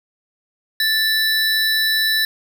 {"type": "tone pair together", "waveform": "square", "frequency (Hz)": [1760, 3951], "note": ["A6", "B7"], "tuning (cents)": [0, 0], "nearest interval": "octave + major second", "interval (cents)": 1400, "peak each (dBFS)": -19, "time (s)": [0.8, 2.25], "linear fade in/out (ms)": 2, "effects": []}